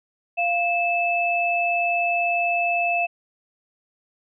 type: tone pair together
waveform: sine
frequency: 694.5 / 2622 Hz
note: F5 / E7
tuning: -10 / -10 cents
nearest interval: octave + major seventh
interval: 2300 cents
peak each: -22 dBFS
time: 0.37-3.07 s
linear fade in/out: 20 ms
effects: none